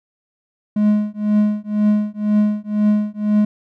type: tone with tremolo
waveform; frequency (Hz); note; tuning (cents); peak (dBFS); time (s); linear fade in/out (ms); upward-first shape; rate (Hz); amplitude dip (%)
triangle; 210; G#3; +19; -8; 0.76-3.45; 5; triangle; 2; 100
effects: none